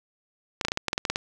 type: clicks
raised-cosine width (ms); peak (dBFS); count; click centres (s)
0.2; -8; 11; 0.612 / 0.65 / 0.684 / 0.719 / 0.774 / 0.883 / 0.931 / 0.979 / 1.052 / 1.1 / 1.159
effects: none